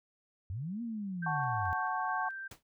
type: linear two-way sweep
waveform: sine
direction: up then down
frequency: 82.41 to 240 to 82.41 Hz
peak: -35 dBFS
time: 0.5-1.73 s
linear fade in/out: 0 ms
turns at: 0.82 s
type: tone with tremolo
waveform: sine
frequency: 1568 Hz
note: G6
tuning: in tune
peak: -36 dBFS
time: 1.22-2.48 s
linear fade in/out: 10 ms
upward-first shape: square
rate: 2.3 Hz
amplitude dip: 30%
type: chord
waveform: sine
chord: F# minor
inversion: none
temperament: equal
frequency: 740 / 880 / 1108.7 Hz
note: F#5 / A5 / C#6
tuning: 0 / 0 / 0 cents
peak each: -36 dBFS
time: 1.26-2.29 s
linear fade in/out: 5 ms
type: noise with exponential decay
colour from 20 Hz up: pink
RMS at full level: -44 dBFS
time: 2.51-2.63 s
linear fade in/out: 5 ms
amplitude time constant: 24 ms
effects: none